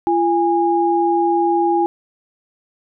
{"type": "tone pair together", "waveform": "sine", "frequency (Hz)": [342, 821], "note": ["F4", "G#5"], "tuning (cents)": [-36, -20], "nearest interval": "octave + minor third", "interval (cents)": 1516, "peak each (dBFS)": -16, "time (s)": [0.07, 1.86], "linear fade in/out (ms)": 0, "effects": []}